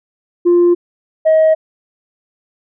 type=tone pair in turn; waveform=sine; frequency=349.2 / 633.4 Hz; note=F4 / D#5; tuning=0 / +31 cents; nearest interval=minor seventh; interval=1031 cents; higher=second; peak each=-5 dBFS; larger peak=neither; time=0.45-0.75 / 1.25-1.55 s; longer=neither; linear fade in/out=20 ms; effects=tanh soft clip ceiling -5 dBFS